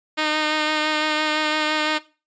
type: tone with vibrato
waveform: 5% pulse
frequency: 306.8 Hz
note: D#4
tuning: 24 cents flat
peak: -8 dBFS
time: 0.17-1.99 s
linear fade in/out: 20 ms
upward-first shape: sine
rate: 5.9 Hz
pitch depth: 16 cents each way
effects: noise-tail reverb RT60 0.3 s tail -17 dB re dry + resampled to 16000 Hz